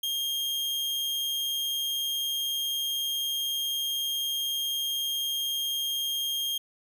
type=tone; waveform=40% pulse; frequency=3222 Hz; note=G7; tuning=47 cents sharp; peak=-27 dBFS; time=0.03-6.58 s; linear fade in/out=5 ms; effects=none